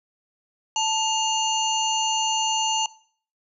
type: harmonic tone with a mistuned harmonic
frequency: 880 Hz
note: A5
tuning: in tune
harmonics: 1 / 3 / 5 / 7 / 8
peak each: -24 / -26 / -37 / -28 / -32 dBFS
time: 0.76-2.86 s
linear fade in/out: 2 ms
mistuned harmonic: 3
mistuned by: +120 cents
effects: noise-tail reverb RT60 0.5 s tail -19 dB re dry